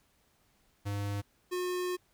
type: tone pair in turn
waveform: square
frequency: 101.3 / 361 Hz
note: G#2 / F#4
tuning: -43 / -43 cents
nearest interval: octave + minor seventh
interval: 2200 cents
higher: second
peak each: -33 / -32 dBFS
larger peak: second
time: 0.85-1.22 / 1.51-1.97 s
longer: second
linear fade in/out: 20 ms
effects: pink hiss -70 dBFS RMS until 2.13 s